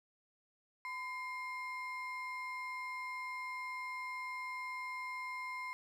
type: ring-modulated tone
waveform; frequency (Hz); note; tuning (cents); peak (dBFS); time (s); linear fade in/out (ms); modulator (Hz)
triangle; 1568; G6; 0; -35; 0.85-5.73; 0; 555
effects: none